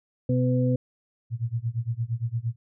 harmonic tone, 126 Hz, B2, 35 cents sharp, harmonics 1 / 2 / 4, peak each -22 / -25 / -28 dBFS, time 0.29-0.76 s, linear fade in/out 5 ms
sine tone with tremolo, 116.54 Hz, A#2, in tune, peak -22 dBFS, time 1.3-2.56 s, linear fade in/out 50 ms, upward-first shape sine, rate 8.7 Hz, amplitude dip 95%
effects none

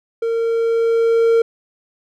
triangle tone with level ramp, 458.7 Hz, A#4, 28 cents flat, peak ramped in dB -15 to -8 dBFS, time 0.22-1.42 s, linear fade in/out 5 ms, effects none

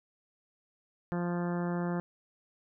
harmonic tone, 174.61 Hz, F3, in tune, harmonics 1 / 2 / 3 / 4 / 5 / 6 / 7 / 8 / 9 / 10, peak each -31 / -37 / -41 / -43 / -45 / -47 / -48 / -49 / -50 / -51 dBFS, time 1.12-2 s, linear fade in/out 0 ms, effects none

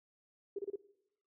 sine tone bursts, 399.2 Hz, G4, 32 cents sharp, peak -35 dBFS, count 4, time 0.56-0.759 s, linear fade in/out 5 ms, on 28 ms, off 29 ms, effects noise-tail reverb RT60 0.8 s tail -19 dB re dry

